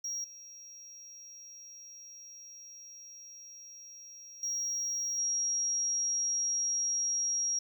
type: tone with level steps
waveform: triangle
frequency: 5640 Hz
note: F8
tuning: 16 cents sharp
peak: -32 / -46 / -29 / -25 dBFS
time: 0.04-7.59 s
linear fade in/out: 5 ms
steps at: 0.24 / 4.43 / 5.18 s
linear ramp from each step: 2 ms
effects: tanh soft clip ceiling -27 dBFS + 11-bit